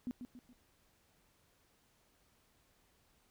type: tone with echo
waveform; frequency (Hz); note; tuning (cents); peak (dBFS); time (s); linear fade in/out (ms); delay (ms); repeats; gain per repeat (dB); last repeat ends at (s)
sine; 246.9; B3; 0; -36; 0.07-0.11; 0; 140; 3; -7; 0.53
effects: pink hiss -72 dBFS RMS until 3.3 s